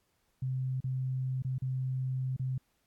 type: tone with dropouts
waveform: sine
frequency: 130 Hz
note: C3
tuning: 11 cents flat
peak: -30 dBFS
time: 0.42-2.58 s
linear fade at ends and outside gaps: 5 ms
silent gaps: 0.805-0.841 / 1.423-1.447 / 1.583-1.62 / 2.365-2.395 s
effects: pink hiss -75 dBFS RMS until 2.86 s + AAC 64 kbps